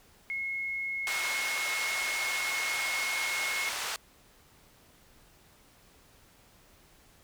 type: tone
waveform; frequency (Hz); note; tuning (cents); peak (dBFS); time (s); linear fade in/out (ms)
sine; 2170; C#7; -37; -31; 0.3-3.69; 0
type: band-pass noise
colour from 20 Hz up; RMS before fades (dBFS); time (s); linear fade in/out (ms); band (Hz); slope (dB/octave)
pink; -35; 1.07-3.96; 0; 990 to 9100; 12
effects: pink hiss -60 dBFS RMS until 7.23 s